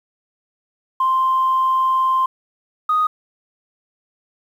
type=tone pair in turn; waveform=sine; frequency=1046.5 / 1244.5 Hz; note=C6 / D#6; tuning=0 / 0 cents; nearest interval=minor third; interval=300 cents; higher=second; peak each=-13 dBFS; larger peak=neither; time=1-2.26 / 2.89-3.07 s; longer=first; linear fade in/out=5 ms; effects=tanh soft clip ceiling -10 dBFS + 8-bit